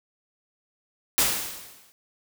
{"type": "noise with exponential decay", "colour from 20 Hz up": "white", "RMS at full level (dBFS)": -19, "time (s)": [1.18, 1.92], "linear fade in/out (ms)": 0, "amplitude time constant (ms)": 160, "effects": []}